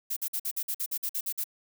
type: noise bursts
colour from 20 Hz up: violet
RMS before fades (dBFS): -31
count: 12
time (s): 0.1-1.442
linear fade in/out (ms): 10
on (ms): 66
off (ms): 50
effects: none